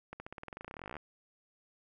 accelerating click train, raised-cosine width 0.5 ms, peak -28 dBFS, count 26, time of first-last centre 0.13-0.967 s, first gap 70 ms, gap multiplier 0.93, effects none

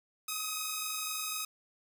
5% pulse tone pair together, 1246 / 1270 Hz, D#6 / D#6, +2 / +35 cents, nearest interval unison, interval 33 cents, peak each -27 / -24 dBFS, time 0.28-1.45 s, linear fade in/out 5 ms, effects none

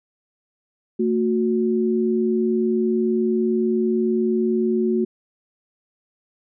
sine tone pair together, 225.5 / 365.5 Hz, A3 / F#4, +43 / -21 cents, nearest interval minor sixth, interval 836 cents, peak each -20 dBFS, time 0.99-5.05 s, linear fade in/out 10 ms, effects none

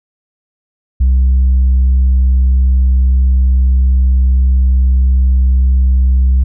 sine tone with tanh clipping, 64.4 Hz, C2, 27 cents flat, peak -7 dBFS, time 1-6.44 s, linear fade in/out 10 ms, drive 1 dB, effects none

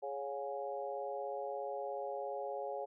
harmonic tone with a mistuned harmonic, 138.4 Hz, C#3, 2 cents flat, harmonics 3 / 4 / 5 / 6, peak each -44 / -41 / -44 / -45 dBFS, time 0.02-2.86 s, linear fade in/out 20 ms, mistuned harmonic 5, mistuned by +53 cents, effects none

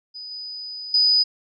sine tone with level steps, 4978 Hz, D#8, in tune, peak -33 / -31 / -14 dBFS, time 0.14-1.24 s, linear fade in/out 20 ms, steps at 0.31 / 0.94 s, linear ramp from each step 2 ms, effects none

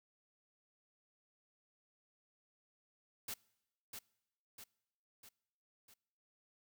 white noise with echo, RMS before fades -43 dBFS, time 3.28-3.34 s, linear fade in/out 5 ms, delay 650 ms, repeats 4, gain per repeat -5 dB, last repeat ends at 5.94 s, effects noise-tail reverb RT60 0.9 s tail -24 dB re dry

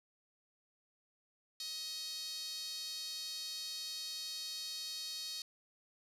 sawtooth tone with high-pass filter, 631 Hz, D#5, 24 cents sharp, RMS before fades -43 dBFS, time 1.6-5.42 s, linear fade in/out 2 ms, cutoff 4300 Hz, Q 4.8, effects resampled to 32000 Hz

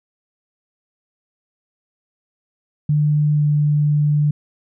sine tone with pitch glide, 149.3 to 148.18 Hz, D3 to D3, +29 to +16 cents, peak -13 dBFS, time 2.89-4.31 s, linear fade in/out 5 ms, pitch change -13 cents, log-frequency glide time 3.35-3.42 s, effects none

